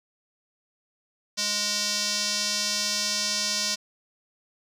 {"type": "tone with band-pass filter", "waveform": "square", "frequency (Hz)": 207.7, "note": "G#3", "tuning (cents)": 0, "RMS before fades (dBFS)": -27, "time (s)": [1.37, 3.76], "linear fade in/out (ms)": 20, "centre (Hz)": 5300, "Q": 2.7, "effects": []}